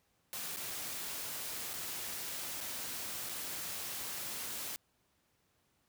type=noise with dropouts; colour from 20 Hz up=white; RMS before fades=-41 dBFS; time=0.33-4.76 s; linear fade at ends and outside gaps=0 ms; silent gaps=0.562-0.57 / 1.733-1.738 / 2.605-2.61 / 3.29-3.294 s; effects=pink hiss -75 dBFS RMS until 5.88 s + high-pass 60 Hz 12 dB/octave